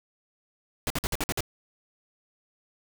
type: noise bursts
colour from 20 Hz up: pink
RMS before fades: -28 dBFS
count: 7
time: 0.87-1.406 s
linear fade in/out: 0 ms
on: 32 ms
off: 52 ms
effects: none